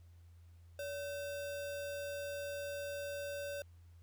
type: tone with sample-and-hold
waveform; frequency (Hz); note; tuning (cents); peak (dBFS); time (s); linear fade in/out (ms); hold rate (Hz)
sine; 570; C#5; +48; -39; 0.79-3.62; 2; 2100
effects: added 85 Hz sine -56 dBFS peak until 4.02 s + pink hiss -75 dBFS RMS until 4.02 s